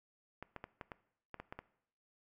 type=clicks; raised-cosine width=0.5 ms; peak=-29 dBFS; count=9; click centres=0.426 / 0.563 / 0.641 / 0.812 / 0.918 / 1.343 / 1.4 / 1.525 / 1.59 s; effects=noise-tail reverb RT60 0.7 s tail -19 dB re dry